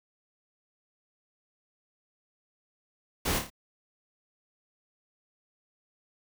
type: noise with echo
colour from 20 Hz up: pink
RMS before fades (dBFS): -29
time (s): 3.25-3.39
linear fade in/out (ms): 10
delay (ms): 28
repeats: 4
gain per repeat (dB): -5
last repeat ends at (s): 3.502
effects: none